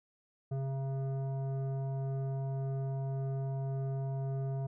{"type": "tone with frequency modulation", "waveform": "sine", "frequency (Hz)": 134.8, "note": "C#3", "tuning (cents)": -48, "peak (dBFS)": -30, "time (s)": [0.51, 4.67], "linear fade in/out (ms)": 10, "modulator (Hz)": 541, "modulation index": 0.43, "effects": ["tanh soft clip ceiling -31 dBFS"]}